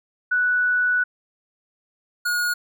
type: tone pair in turn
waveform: sine / square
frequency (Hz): 1479 / 1442.7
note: F#6 / F#6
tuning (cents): -1 / -44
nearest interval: unison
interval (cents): 43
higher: first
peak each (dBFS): -17 / -21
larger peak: first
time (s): 0.31-1.04 / 2.25-2.54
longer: first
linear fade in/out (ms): 10
effects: none